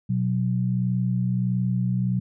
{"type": "tone pair together", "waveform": "sine", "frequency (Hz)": [123.47, 185.02], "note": ["B2", "F#3"], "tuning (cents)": [0, 0], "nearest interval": "perfect fifth", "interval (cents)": 700, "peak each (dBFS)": [-23, -24], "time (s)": [0.09, 2.2], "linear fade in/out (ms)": 10, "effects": []}